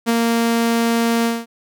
sawtooth tone with ADSR envelope, 231.6 Hz, A#3, 11 cents flat, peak -9 dBFS, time 0.06-1.46 s, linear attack 32 ms, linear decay 23 ms, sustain -2 dB, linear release 210 ms, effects none

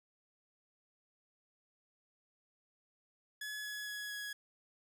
sawtooth tone with pitch steps, 1700 / 1690.2 / 1680.5 / 1670.8 Hz, G#6 / G#6 / G#6 / G#6, +40 / +30 / +20 / +10 cents, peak -37 dBFS, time 3.41-4.33 s, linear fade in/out 5 ms, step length 230 ms, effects none

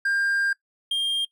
triangle tone pair in turn, 1600 / 3207 Hz, G6 / G7, +35 / +39 cents, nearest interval octave, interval 1204 cents, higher second, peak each -19 dBFS, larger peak neither, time 0.05-0.53 / 0.91-1.25 s, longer first, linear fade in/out 5 ms, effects noise-tail reverb RT60 0.1 s tail -19 dB re dry

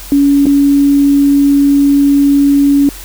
sine tone with dropouts, 282.4 Hz, C#4, 32 cents sharp, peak -5 dBFS, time 0.12-2.89 s, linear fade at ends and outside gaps 1 ms, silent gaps 0.457-0.466 s, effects added 45 Hz sine -30 dBFS peak until 3.04 s + white hiss -31 dBFS RMS until 3.04 s

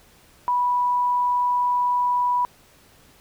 sine tone, 982 Hz, B5, 10 cents flat, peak -18 dBFS, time 0.48-2.45 s, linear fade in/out 0 ms, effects pink hiss -54 dBFS RMS until 3.2 s

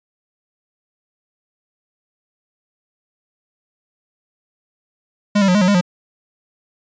square tone with pitch steps, 206 / 195.7 / 180.5 / 208.3 / 181.9 / 203.6 / 178.6 Hz, G#3 / G3 / F#3 / G#3 / F#3 / G#3 / F3, -14 / -3 / -43 / +5 / -29 / -34 / +39 cents, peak -12 dBFS, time 5.35-5.812 s, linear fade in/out 10 ms, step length 66 ms, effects resampled to 16000 Hz

